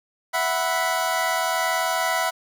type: chord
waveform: 25% pulse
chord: E suspended second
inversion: none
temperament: equal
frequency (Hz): 659.3 / 740 / 987.8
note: E5 / F#5 / B5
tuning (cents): 0 / 0 / 0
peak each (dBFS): -22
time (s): 0.33-2.31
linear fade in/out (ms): 20
effects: none